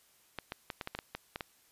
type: clicks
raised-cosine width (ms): 0.3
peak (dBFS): -21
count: 10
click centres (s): 0.387 / 0.521 / 0.702 / 0.812 / 0.874 / 0.95 / 0.989 / 1.15 / 1.359 / 1.408
effects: white hiss -66 dBFS RMS until 1.71 s + resampled to 32000 Hz